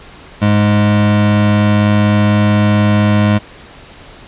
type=tone pair together; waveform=square; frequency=103.83 / 208 Hz; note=G#2 / G#3; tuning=0 / +3 cents; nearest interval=octave; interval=1203 cents; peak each=-12 dBFS; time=0.41-3.39 s; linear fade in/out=20 ms; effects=pink hiss -37 dBFS RMS until 4.27 s + resampled to 8000 Hz